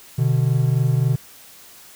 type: tone pair together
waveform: triangle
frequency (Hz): 125.7 / 149.35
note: B2 / D3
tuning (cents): +31 / +29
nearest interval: minor third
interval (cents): 298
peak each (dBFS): -15 / -18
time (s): 0.18-1.16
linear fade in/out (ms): 10
effects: white hiss -45 dBFS RMS until 1.95 s